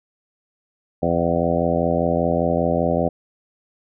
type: harmonic tone with a mistuned harmonic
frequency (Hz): 85.1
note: F2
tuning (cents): -44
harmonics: 1 / 2 / 3 / 4 / 5 / 6 / 7 / 8 / 9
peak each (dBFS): -29 / -24 / -25 / -28 / -28 / -24 / -23 / -28 / -28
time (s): 1.02-3.09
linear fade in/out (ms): 10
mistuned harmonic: 9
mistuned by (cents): -28
effects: none